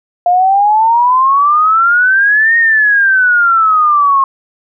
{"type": "exponential two-way sweep", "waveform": "sine", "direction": "up then down", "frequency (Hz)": [698.5, 1864.7, 1073], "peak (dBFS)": -6, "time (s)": [0.26, 4.24], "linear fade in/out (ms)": 2, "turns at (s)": 2.57, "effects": []}